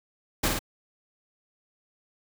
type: noise with echo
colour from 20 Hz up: pink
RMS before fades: -24 dBFS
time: 0.43-0.49 s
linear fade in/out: 10 ms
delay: 51 ms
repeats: 2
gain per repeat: -3 dB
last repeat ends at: 0.592 s
effects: none